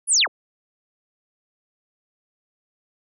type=linear sweep; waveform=sine; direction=down; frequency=10590 to 154.7 Hz; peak=-14 dBFS; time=0.07-0.28 s; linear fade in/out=50 ms; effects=none